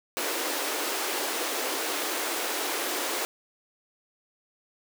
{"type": "high-pass noise", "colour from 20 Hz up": "pink", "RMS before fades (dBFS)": -30, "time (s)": [0.17, 3.25], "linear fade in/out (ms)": 0, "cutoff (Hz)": 290, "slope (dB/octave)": 48, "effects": []}